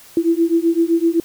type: beating tone pair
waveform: sine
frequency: 330 / 337.8 Hz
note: E4 / E4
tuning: +2 / +42 cents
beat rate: 7.8 Hz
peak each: -16 dBFS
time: 0.17-1.2 s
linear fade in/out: 2 ms
effects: white hiss -44 dBFS RMS until 1.24 s